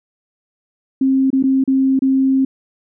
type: tone with dropouts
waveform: sine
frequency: 266.4 Hz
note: C4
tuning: 31 cents sharp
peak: -11 dBFS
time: 1.01-2.45 s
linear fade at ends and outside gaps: 5 ms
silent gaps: 1.304-1.329 / 1.427-1.437 / 1.64-1.676 / 1.992-2.02 s
effects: none